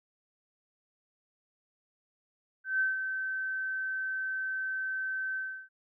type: tone with ADSR envelope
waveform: sine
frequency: 1540 Hz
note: G6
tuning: 31 cents flat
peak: -24 dBFS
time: 2.64-5.69 s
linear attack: 160 ms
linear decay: 160 ms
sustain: -7 dB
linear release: 330 ms
effects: none